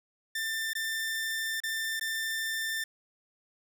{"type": "tone with dropouts", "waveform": "sawtooth", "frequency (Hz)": 1787, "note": "A6", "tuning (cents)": 26, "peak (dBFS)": -27, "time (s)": [0.35, 2.84], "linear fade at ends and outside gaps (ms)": 5, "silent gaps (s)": [[0.734, 0.751], [1.603, 1.635], [1.997, 2.01]], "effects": []}